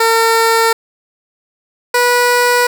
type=tone pair in turn; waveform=15% pulse; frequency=454.2 / 488.3 Hz; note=A#4 / B4; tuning=-45 / -20 cents; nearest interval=minor second; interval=125 cents; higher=second; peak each=-3 dBFS; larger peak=neither; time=0-0.73 / 1.94-2.67 s; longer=neither; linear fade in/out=5 ms; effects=none